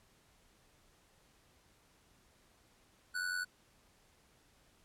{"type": "tone with amplitude modulation", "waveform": "square", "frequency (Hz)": 1480, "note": "F#6", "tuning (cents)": 0, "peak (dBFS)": -33, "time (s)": [3.14, 3.45], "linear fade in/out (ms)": 20, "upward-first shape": "sine", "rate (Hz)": 90.1, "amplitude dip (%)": 60, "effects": ["pink hiss -68 dBFS RMS until 4.84 s", "low-pass 12000 Hz 12 dB/octave"]}